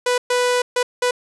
sawtooth tone bursts at uneven times, 493.9 Hz, B4, in tune, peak -12 dBFS, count 4, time 0.06-0.18 / 0.3-0.62 / 0.76-0.83 / 1.02-1.11 s, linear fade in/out 5 ms, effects resampled to 24000 Hz + 9-bit

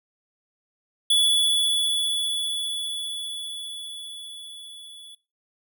square tone with level ramp, 3423 Hz, A7, 48 cents flat, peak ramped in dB -17 to -43 dBFS, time 1.1-5.15 s, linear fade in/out 5 ms, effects noise-tail reverb RT60 0.3 s tail -19 dB re dry

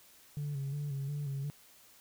sine tone with vibrato, 141.6 Hz, C#3, 37 cents sharp, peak -32 dBFS, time 0.37-1.5 s, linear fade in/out 0 ms, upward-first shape square, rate 2.8 Hz, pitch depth 49 cents each way, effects tanh soft clip ceiling -32 dBFS + white hiss -60 dBFS RMS until 2 s

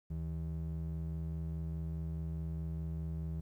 triangle ring-modulated tone, 117.3 Hz, A#2, 11 cents sharp, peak -31 dBFS, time 0.1-3.41 s, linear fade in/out 10 ms, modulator 42.4 Hz, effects 12-bit

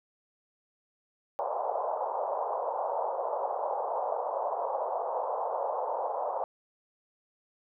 pink band-pass noise, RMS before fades -32 dBFS, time 1.39-6.44 s, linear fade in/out 0 ms, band 510 to 1000 Hz, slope 48 dB/octave, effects none

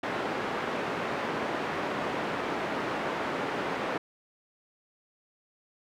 pink band-pass noise, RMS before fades -32 dBFS, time 0.03-3.98 s, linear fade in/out 5 ms, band 270 to 1900 Hz, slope 12 dB/octave, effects none

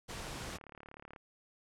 pink noise, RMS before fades -43 dBFS, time 0.08-0.58 s, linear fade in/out 20 ms
click train, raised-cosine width 0.5 ms, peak -35 dBFS, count 28, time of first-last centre 0.42-1.162 s, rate 36.4 Hz
effects low-pass 9000 Hz 12 dB/octave

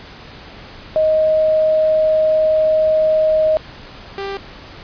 sine / sawtooth tone pair in turn, 626 / 394.4 Hz, D#5 / G4, +10 / +11 cents, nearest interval minor sixth, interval 799 cents, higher first, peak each -11 / -19 dBFS, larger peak first, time 0.96-3.57 / 4.18-4.37 s, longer first, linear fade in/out 0 ms, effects pink hiss -37 dBFS RMS until 4.83 s + resampled to 11025 Hz

